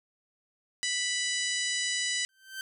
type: harmonic tone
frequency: 987.8 Hz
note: B5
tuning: in tune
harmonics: 2 / 3 / 4 / 5 / 6 / 7 / 8 / 9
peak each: -33 / -35 / -36 / -37 / -38 / -38 / -39 / -40 dBFS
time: 0.83-2.25 s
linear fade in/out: 0 ms
type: tone with exponential growth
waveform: sawtooth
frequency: 1553 Hz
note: G6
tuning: 17 cents flat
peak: -29 dBFS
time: 2.29-2.61 s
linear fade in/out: 1 ms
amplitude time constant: 68 ms
effects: none